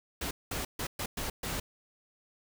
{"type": "noise bursts at uneven times", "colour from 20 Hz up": "pink", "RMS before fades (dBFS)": -35, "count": 6, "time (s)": [[0.21, 0.31], [0.51, 0.65], [0.79, 0.87], [0.99, 1.06], [1.17, 1.3], [1.43, 1.6]], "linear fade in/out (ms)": 5, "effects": []}